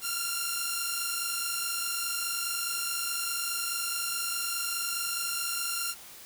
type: tone pair together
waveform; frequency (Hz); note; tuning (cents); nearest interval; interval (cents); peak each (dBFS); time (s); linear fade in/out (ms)
5% pulse; 1373.2 / 1398; F6 / F6; -30 / +1; unison; 31; -21; 0.01-5.95; 50
effects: white hiss -48 dBFS RMS until 6.25 s